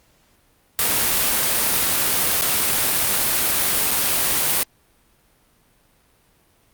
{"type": "noise with dropouts", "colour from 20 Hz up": "white", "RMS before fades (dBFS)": -19, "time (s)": [0.79, 4.63], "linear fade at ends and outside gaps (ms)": 0, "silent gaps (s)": [[2.412, 2.42], [3.909, 3.913]], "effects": ["pink hiss -59 dBFS RMS until 6.73 s", "Opus 48 kbps"]}